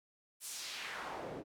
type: noise with band-pass filter sweep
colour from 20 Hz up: pink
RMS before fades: -44 dBFS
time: 0.4-1.44 s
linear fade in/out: 50 ms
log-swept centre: 11000 to 280 Hz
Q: 1.3
effects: none